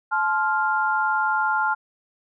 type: chord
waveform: sine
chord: F major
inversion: first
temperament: equal with one note detuned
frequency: 863.9 / 1046.5 / 1396.9 Hz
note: A5 / C6 / F6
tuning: -32 / 0 / 0 cents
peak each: -23 / -28 / -22 dBFS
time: 0.11-1.75 s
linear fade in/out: 20 ms
effects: none